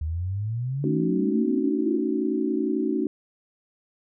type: exponential sweep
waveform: sine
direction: up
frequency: 75.1 to 361.1 Hz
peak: -25 dBFS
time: 0.01-1.99 s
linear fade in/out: 5 ms
type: chord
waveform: sine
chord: D# half-diminished seventh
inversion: second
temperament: just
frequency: 224 / 280 / 311.1 / 373.4 Hz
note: A3 / C#4 / D#4 / F#4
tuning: +31 / +18 / 0 / +16 cents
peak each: -29 / -27 / -27 / -28 dBFS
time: 0.84-3.07 s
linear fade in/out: 2 ms
effects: none